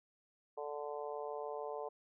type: harmonic tone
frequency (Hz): 146.83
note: D3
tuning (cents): 0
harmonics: 3 / 4 / 5 / 6 / 7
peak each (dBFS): -43 / -45 / -47 / -49 / -50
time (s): 0.57-1.89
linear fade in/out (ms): 10
effects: none